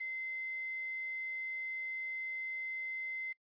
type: tone with quantisation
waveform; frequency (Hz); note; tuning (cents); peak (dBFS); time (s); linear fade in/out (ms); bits
sine; 2066; C7; -22; -37; 0-3.33; 10; 10
effects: noise-tail reverb RT60 0.1 s tail -24 dB re dry + resampled to 11025 Hz